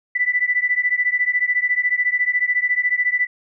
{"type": "beating tone pair", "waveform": "sine", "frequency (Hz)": [1976, 1990], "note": ["B6", "B6"], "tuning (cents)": [0, 13], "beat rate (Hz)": 14, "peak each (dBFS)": [-19, -20], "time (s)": [0.15, 3.27], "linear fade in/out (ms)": 10, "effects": []}